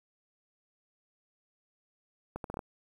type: accelerating click train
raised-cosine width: 1 ms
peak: -23 dBFS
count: 6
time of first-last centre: 2.36-2.592 s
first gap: 82 ms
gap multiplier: 0.71
effects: 9-bit